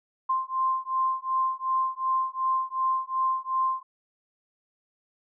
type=beating tone pair; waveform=sine; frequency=1046.5 / 1049.2 Hz; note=C6 / C6; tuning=0 / +4 cents; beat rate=2.7 Hz; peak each=-27 dBFS; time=0.29-3.83 s; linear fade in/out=10 ms; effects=none